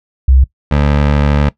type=tone pair in turn; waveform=sine / 20% pulse; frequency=65.41 / 72.51 Hz; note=C2 / D2; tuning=0 / -22 cents; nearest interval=major second; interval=178 cents; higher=second; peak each=-4 dBFS; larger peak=neither; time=0.28-0.44 / 0.71-1.49 s; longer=second; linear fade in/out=5 ms; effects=noise-tail reverb RT60 0.1 s tail -19 dB re dry + low-pass 3000 Hz 12 dB/octave